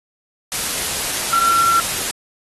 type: tone in noise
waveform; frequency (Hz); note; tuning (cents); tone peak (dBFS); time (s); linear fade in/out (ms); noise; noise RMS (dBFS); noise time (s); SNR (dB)
sine; 1360; F6; -46; -13; 1.33-1.8; 0; white; -22; 0.52-2.11; +6
effects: AAC 32 kbps